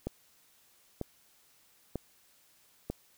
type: click train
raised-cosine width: 2 ms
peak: -20 dBFS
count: 4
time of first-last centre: 0.07-2.9 s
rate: 1.06 Hz
effects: white hiss -65 dBFS RMS until 3.17 s